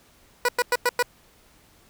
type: tone bursts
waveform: 15% pulse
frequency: 488.8 Hz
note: B4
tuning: 18 cents flat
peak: -12 dBFS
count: 5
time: 0.45-1.026 s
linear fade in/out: 2 ms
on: 36 ms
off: 99 ms
effects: pink hiss -57 dBFS RMS until 1.89 s